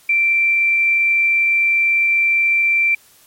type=tone; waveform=sine; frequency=2349 Hz; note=D7; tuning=in tune; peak=-12 dBFS; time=0.09-2.95 s; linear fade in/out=5 ms; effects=white hiss -50 dBFS RMS until 3.26 s + MP3 64 kbps